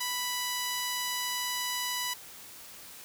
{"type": "tone with low-pass filter", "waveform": "10% pulse", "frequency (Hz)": 987.8, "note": "B5", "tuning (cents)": 0, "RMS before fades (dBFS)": -33, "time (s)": [0, 2.14], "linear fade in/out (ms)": 10, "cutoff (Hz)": 11000, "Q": 6.7, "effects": ["white hiss -48 dBFS RMS until 3.04 s"]}